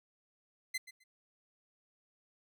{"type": "tone with echo", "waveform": "sawtooth", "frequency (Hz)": 2056, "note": "C7", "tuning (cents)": -31, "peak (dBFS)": -30, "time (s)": [0.74, 0.78], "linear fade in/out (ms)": 10, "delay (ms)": 130, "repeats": 2, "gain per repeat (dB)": -15, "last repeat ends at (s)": 1.04, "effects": []}